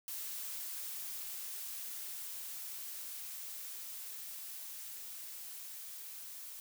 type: noise with level ramp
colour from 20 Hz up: blue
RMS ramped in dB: -42 to -48 dBFS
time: 0.08-6.6 s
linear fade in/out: 0 ms
effects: none